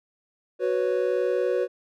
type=chord; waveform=triangle; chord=F# suspended fourth; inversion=none; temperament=equal; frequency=370 / 493.9 / 554.4 Hz; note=F#4 / B4 / C#5; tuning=0 / 0 / 0 cents; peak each=-24 / -23 / -26 dBFS; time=0.59-1.68 s; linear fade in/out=50 ms; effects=none